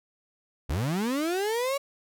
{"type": "linear sweep", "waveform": "35% pulse", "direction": "up", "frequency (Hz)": [58.1, 569], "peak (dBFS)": -24, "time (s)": [0.69, 1.78], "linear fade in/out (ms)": 10, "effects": []}